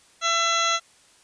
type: harmonic tone with a mistuned harmonic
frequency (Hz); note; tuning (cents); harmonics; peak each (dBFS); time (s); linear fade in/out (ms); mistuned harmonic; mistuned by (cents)
671; E5; +31; 1 / 2 / 3 / 4 / 5 / 6 / 8 / 9 / 10; -31 / -23 / -29 / -31 / -28 / -29 / -41 / -33 / -32; 0.21-0.8; 50; 10; -26
effects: white hiss -56 dBFS RMS until 1.23 s + resampled to 22050 Hz